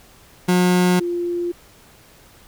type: tone pair in turn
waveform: 30% pulse / sine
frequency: 180 / 348.3 Hz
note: F#3 / F4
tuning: -47 / -5 cents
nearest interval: major seventh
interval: 1142 cents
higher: second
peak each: -11 / -20 dBFS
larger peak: first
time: 0.48-1 / 1-1.52 s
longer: neither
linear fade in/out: 10 ms
effects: pink hiss -49 dBFS RMS until 2.47 s